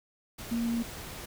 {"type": "tone in noise", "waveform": "sine", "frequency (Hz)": 233.1, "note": "A#3", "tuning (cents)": 0, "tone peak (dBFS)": -27, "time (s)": [0.51, 0.83], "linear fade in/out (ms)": 10, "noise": "pink", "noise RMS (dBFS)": -42, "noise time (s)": [0.38, 1.26], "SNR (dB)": 12, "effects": []}